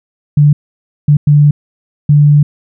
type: tone bursts at uneven times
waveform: sine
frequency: 146.83 Hz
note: D3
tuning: in tune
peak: -3 dBFS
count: 4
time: 0.37-0.53 / 1.08-1.17 / 1.27-1.51 / 2.09-2.43 s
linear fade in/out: 5 ms
effects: none